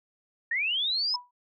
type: linear sweep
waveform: sine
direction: up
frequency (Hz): 1788 to 5260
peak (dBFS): -25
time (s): 0.51-1.16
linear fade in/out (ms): 5
type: tone with exponential decay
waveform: sine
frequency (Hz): 981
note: B5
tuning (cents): -12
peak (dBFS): -29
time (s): 1.14-1.31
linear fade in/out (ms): 5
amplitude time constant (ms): 35
effects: none